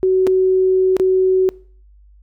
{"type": "tone with dropouts", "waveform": "sine", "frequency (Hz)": 374.9, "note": "F#4", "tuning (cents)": 23, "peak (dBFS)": -11, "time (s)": [0.03, 1.49], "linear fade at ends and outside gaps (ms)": 0, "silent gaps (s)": [[0.268, 0.273], [0.967, 0.998]], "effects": ["noise-tail reverb RT60 0.5 s tail -24 dB re dry", "added 50 Hz sine -44 dBFS peak until 2.22 s"]}